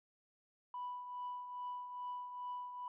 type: tone with tremolo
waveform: sine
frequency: 987.8 Hz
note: B5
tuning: in tune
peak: -38 dBFS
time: 0.74-2.88 s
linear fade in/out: 2 ms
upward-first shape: triangle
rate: 2.4 Hz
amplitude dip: 60%
effects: tanh soft clip ceiling -37 dBFS